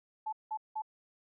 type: tone bursts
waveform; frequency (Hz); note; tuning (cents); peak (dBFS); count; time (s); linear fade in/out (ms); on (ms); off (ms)
sine; 868; A5; -24; -33; 3; 0.26-0.821; 10; 67; 180
effects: none